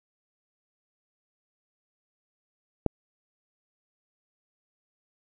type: click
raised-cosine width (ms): 2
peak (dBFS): -9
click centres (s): 2.863
effects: none